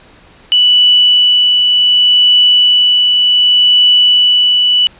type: tone with tremolo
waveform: sine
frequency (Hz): 2963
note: F#7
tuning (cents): +2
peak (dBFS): -4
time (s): 0.52-4.87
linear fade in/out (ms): 0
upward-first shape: triangle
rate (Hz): 0.67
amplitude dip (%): 30
effects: pink hiss -42 dBFS RMS until 4.99 s + resampled to 8000 Hz